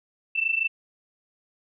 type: tone pair together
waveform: sine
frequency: 2653 / 2679 Hz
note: E7 / E7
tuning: +10 / +27 cents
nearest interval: unison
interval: 17 cents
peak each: -25 dBFS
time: 0.35-0.68 s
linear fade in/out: 10 ms
effects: none